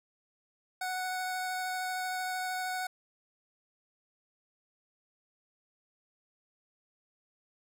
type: tone with vibrato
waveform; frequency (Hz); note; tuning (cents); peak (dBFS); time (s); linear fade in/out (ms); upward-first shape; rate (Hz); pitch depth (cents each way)
25% pulse; 740; F#5; 0; -29; 0.81-2.87; 5; sine; 13; 9
effects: none